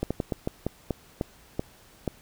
slowing click train, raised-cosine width 2 ms, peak -13 dBFS, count 10, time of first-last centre 0.03-2.077 s, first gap 76 ms, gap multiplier 1.26, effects pink hiss -55 dBFS RMS until 2.21 s

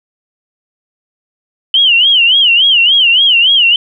sine tone with vibrato, 3000 Hz, F#7, 23 cents sharp, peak -5 dBFS, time 1.74-3.76 s, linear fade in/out 2 ms, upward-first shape sine, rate 3.5 Hz, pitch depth 170 cents each way, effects none

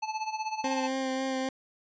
square tone with tremolo, 870 Hz, A5, 20 cents flat, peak -29 dBFS, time 0.02-0.88 s, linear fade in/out 10 ms, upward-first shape sine, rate 16 Hz, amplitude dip 75%
20% pulse tone with vibrato, 263.6 Hz, C4, 13 cents sharp, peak -24 dBFS, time 0.64-1.49 s, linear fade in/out 2 ms, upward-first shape sine, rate 3.7 Hz, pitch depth 15 cents each way
effects resampled to 16000 Hz

